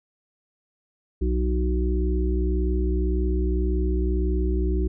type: harmonic tone with a mistuned harmonic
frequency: 61.8 Hz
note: B1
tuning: 2 cents sharp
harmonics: 1 / 3 / 5 / 6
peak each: -21 / -32 / -31 / -29 dBFS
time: 1.21-4.88 s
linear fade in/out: 10 ms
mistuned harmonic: 3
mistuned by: +21 cents
effects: none